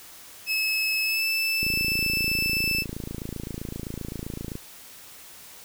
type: tone with pitch glide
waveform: 30% pulse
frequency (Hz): 2590 to 2638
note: E7 to E7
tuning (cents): -31 to +1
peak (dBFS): -20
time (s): 0.46-2.85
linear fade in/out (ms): 50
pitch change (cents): +32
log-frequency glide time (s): 1.04-1.24
type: click train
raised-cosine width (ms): 3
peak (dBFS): -20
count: 82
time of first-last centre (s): 1.63-4.554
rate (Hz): 27.7
effects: white hiss -46 dBFS RMS until 5.64 s